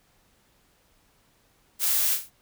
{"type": "noise with echo", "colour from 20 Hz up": "blue", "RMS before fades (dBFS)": -24, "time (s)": [1.79, 2.18], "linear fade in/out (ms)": 50, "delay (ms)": 42, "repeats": 3, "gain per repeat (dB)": -8, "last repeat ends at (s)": 2.306, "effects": ["pink hiss -64 dBFS RMS until 2.41 s"]}